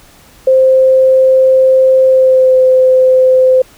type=tone with pitch glide; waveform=sine; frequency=523.3 to 516.1 Hz; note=C5 to C5; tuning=0 to -24 cents; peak=-4 dBFS; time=0.47-3.62 s; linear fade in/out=5 ms; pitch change=-24 cents; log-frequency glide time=2.06-2.57 s; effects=pink hiss -42 dBFS RMS until 3.77 s